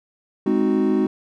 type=chord; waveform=triangle; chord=Ab dominant seventh; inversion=none; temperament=equal with one note detuned; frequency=207.7 / 260 / 311.1 / 370 Hz; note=Ab3 / C4 / Eb4 / Gb4; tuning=0 / -11 / 0 / 0 cents; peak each=-20 dBFS; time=0.46-1.07 s; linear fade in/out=5 ms; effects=none